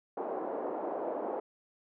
white band-pass noise, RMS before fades -36 dBFS, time 0.17-1.4 s, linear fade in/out 5 ms, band 310 to 760 Hz, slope 24 dB/octave, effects none

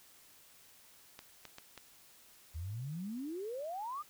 clicks, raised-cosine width 0.2 ms, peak -30 dBFS, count 4, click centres 1.191 / 1.453 / 1.584 / 1.777 s
sine exponential sweep, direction up, 75 to 1256 Hz, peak -38 dBFS, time 2.54-4.03 s, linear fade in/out 20 ms
effects white hiss -61 dBFS RMS until 4.09 s

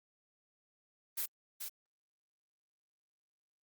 blue noise with echo, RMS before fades -36 dBFS, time 1.17-1.26 s, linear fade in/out 10 ms, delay 430 ms, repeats 1, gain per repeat -6 dB, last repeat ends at 1.69 s, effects Opus 32 kbps

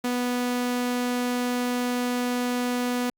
sawtooth tone, 246.1 Hz, B3, 6 cents flat, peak -20 dBFS, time 0.04-3.1 s, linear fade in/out 5 ms, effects Opus 48 kbps

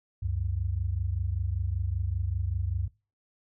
sine tone pair together, 69.3 / 94.47 Hz, C#2 / F#2, 0 / +37 cents, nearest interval perfect fourth, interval 537 cents, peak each -31 / -29 dBFS, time 0.22-2.88 s, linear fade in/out 10 ms, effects noise-tail reverb RT60 0.3 s tail -20 dB re dry

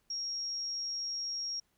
sine tone, 5588 Hz, F8, in tune, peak -34 dBFS, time 0.1-1.6 s, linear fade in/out 5 ms, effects pink hiss -75 dBFS RMS until 1.77 s

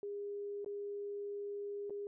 sine tone with dropouts, 406.7 Hz, G#4, 36 cents flat, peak -39 dBFS, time 0.03-2.07 s, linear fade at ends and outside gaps 1 ms, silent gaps 0.646-0.661 / 1.897-1.905 s, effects none

